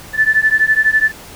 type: beating tone pair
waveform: sine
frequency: 1747 / 1759 Hz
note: A6 / A6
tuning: -13 / -1 cents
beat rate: 12 Hz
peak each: -13 dBFS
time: 0.13-1.12 s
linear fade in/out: 50 ms
effects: pink hiss -36 dBFS RMS until 1.35 s